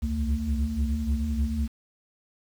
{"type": "tone cluster", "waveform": "sine", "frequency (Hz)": [65.2, 68.8, 75.2, 225.1], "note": ["C2", "C#2", "D2", "A3"], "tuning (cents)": [-5, -12, 42, 40], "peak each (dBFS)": -29, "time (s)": [0.02, 1.68], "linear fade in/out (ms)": 20, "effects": ["tanh soft clip ceiling -15 dBFS", "8-bit"]}